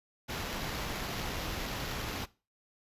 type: noise with sample-and-hold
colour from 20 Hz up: pink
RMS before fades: -37 dBFS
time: 0.28-2.26 s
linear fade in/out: 20 ms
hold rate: 8820 Hz
effects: noise-tail reverb RT60 0.3 s tail -19 dB re dry + resampled to 32000 Hz